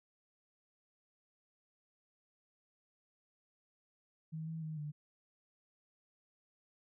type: tone with pitch steps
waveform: sine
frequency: 158.8 / 161.7 / 156.7 / 149 Hz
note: D#3 / E3 / D#3 / D3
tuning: +36 / -33 / +13 / +25 cents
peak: -39 dBFS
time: 4.32-4.92 s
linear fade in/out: 20 ms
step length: 150 ms
effects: none